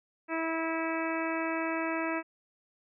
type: harmonic tone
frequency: 325.5 Hz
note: E4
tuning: 22 cents flat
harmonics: 1 / 2 / 3 / 4 / 5 / 6 / 7 / 8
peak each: -33 / -36 / -38 / -39 / -40 / -41 / -41 / -42 dBFS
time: 0.28-2.23 s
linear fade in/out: 50 ms
effects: none